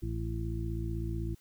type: harmonic tone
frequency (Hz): 55.9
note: A1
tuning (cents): +28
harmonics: 1 / 2 / 3 / 4 / 6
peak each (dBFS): -35 / -36 / -43 / -45 / -40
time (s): 0.02-1.35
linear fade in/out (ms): 10
effects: white hiss -66 dBFS RMS until 1.4 s